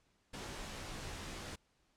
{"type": "noise with comb filter", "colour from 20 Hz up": "pink", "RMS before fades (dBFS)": -45, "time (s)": [0.33, 1.56], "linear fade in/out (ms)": 10, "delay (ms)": 17, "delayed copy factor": -0.65, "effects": ["pink hiss -75 dBFS RMS until 1.96 s", "low-pass 8000 Hz 12 dB/octave"]}